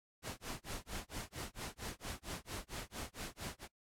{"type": "noise with tremolo", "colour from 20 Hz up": "pink", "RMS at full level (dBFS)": -42, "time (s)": [0.22, 3.68], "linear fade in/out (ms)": 50, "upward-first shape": "sine", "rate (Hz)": 4.4, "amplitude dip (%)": 100, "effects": ["noise-tail reverb RT60 0.1 s tail -21 dB re dry", "low-pass 12000 Hz 12 dB/octave"]}